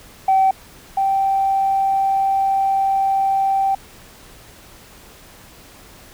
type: tone pair in turn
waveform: sine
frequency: 768 / 779.6 Hz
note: G5 / G5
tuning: -36 / -10 cents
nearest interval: unison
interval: 26 cents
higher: second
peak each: -10 / -14 dBFS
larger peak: first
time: 0.28-0.51 / 0.97-3.75 s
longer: second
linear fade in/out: 5 ms
effects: tanh soft clip ceiling -8 dBFS + pink hiss -44 dBFS RMS until 6.13 s